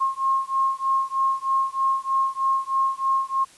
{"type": "beating tone pair", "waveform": "sine", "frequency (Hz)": [1072, 1075.2], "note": ["C6", "C6"], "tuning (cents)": [42, 47], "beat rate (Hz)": 3.2, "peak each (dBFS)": [-23, -23], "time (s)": [0, 3.45], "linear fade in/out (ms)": 20, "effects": ["white hiss -51 dBFS RMS until 3.57 s", "resampled to 24000 Hz"]}